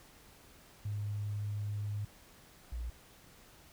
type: tone pair in turn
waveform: sine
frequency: 103.5 / 58.77 Hz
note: G#2 / A#1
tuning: -5 / +15 cents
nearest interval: minor seventh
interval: 980 cents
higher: first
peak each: -34 / -36 dBFS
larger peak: first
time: 0.85-2.05 / 2.72-2.9 s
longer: first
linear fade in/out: 5 ms
effects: pink hiss -59 dBFS RMS until 3.72 s